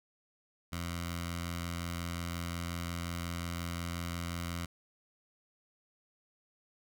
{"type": "tone with notch filter", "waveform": "10% pulse", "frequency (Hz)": 85.6, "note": "F2", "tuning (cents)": -34, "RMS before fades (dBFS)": -38, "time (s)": [0.72, 4.66], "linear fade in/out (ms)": 10, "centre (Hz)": 410, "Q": 0.54, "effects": []}